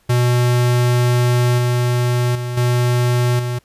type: tone with level steps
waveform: square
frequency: 122.5 Hz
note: B2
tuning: 14 cents flat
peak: -13 / -15 / -22 / -14 / -20 dBFS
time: 0.09-3.59 s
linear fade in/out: 10 ms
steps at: 1.58 / 2.35 / 2.57 / 3.39 s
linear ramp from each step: 5 ms
effects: pink hiss -58 dBFS RMS until 3.64 s + resampled to 32000 Hz